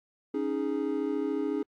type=chord; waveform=triangle; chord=C# suspended second; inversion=none; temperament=equal; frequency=277.2 / 311.1 / 415.3 Hz; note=C#4 / D#4 / G#4; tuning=0 / 0 / 0 cents; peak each=-30 dBFS; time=0.34-1.63 s; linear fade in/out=5 ms; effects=AAC 64 kbps